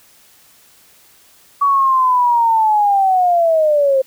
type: linear sweep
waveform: sine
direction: down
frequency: 1136 to 523.3 Hz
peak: -10 dBFS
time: 1.61-4.02 s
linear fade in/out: 10 ms
effects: white hiss -49 dBFS RMS until 4.06 s